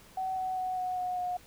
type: tone with pitch steps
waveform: sine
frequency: 755 / 748.1 / 741.2 / 734.4 / 727.6 / 720.9 Hz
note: F#5 / F#5 / F#5 / F#5 / F#5 / F#5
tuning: +35 / +19 / +3 / -13 / -29 / -45 cents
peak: -30 dBFS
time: 0.17-1.37 s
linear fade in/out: 5 ms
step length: 200 ms
effects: pink hiss -56 dBFS RMS until 1.46 s